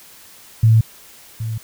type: tone with echo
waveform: sine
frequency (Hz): 111.7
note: A2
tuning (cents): +27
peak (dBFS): -8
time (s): 0.63-0.81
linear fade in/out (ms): 5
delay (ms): 770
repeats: 1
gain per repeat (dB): -13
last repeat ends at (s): 1.58
effects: white hiss -44 dBFS RMS until 1.63 s